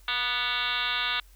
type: tone with frequency modulation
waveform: sine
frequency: 2489 Hz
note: D#7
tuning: in tune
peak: -25 dBFS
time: 0.08-1.2 s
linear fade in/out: 2 ms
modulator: 253 Hz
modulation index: 5.6
effects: added 46 Hz sine -51 dBFS peak until 1.35 s + white hiss -61 dBFS RMS until 1.35 s